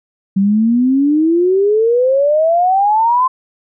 sine exponential sweep, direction up, 190.7 to 1046.5 Hz, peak -9 dBFS, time 0.36-3.28 s, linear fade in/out 10 ms, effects none

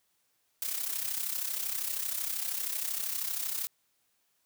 blue noise with amplitude modulation, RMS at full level -31 dBFS, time 0.62-3.67 s, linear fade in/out 0 ms, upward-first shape sine, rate 32.8 Hz, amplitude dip 65%, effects white hiss -74 dBFS RMS until 4.45 s + high-pass 60 Hz 12 dB/octave

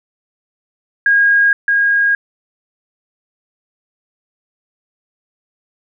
sine tone pair in turn, 1632 / 1632 Hz, G#6 / G#6, -31 / -31 cents, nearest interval unison, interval 0 cents, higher neither, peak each -8 / -10 dBFS, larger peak first, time 1.06-1.53 / 1.68-2.15 s, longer neither, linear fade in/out 2 ms, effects none

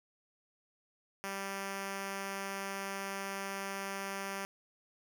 5% pulse tone, 196 Hz, G3, in tune, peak -26 dBFS, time 1.24-4.45 s, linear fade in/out 0 ms, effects none

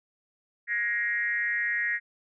sine tone with frequency modulation, 1886 Hz, A#6, 20 cents sharp, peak -25 dBFS, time 0.67-2 s, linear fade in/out 50 ms, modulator 221 Hz, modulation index 0.91, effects none

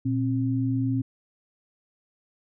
sine tone pair together, 118.58 / 266.2 Hz, A#2 / C4, +30 / +30 cents, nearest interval octave + major second, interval 1400 cents, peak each -25 dBFS, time 0.05-1.02 s, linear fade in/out 10 ms, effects none

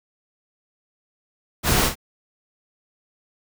pink noise with echo, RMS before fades -19 dBFS, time 1.63-1.91 s, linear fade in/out 50 ms, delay 45 ms, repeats 1, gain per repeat -8 dB, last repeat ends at 1.955 s, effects none

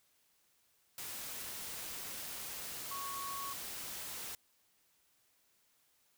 sine tone in noise, 1108.7 Hz, C#6, in tune, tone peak -41 dBFS, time 2.91-3.53 s, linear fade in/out 2 ms, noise white, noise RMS -44 dBFS, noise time 0.98-4.35 s, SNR 0 dB, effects white hiss -73 dBFS RMS until 6.17 s

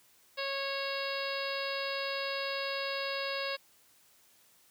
harmonic tone, 550 Hz, C#5, 14 cents flat, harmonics 1 / 2 / 3 / 4 / 5 / 6 / 7 / 8 / 9, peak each -37 / -41 / -41 / -43 / -41 / -47 / -43 / -43 / -44 dBFS, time 0.37-3.57 s, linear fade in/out 20 ms, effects white hiss -64 dBFS RMS until 4.7 s + high-pass 60 Hz 12 dB/octave

